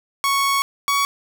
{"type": "tone pair in turn", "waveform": "sawtooth", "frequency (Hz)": [1108.7, 1124.2], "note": ["C#6", "C#6"], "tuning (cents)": [0, 24], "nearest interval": "unison", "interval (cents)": 24, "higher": "second", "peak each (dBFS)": -13, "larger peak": "neither", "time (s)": [[0.24, 0.62], [0.88, 1.05]], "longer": "first", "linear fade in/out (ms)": 0, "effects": []}